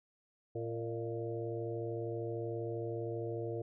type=harmonic tone with a mistuned harmonic; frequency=114.9 Hz; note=A#2; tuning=25 cents flat; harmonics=1 / 3 / 4 / 5 / 6; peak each=-41 / -41 / -40 / -46 / -50 dBFS; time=0.55-3.62 s; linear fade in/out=5 ms; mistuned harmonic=5; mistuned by=+65 cents; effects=none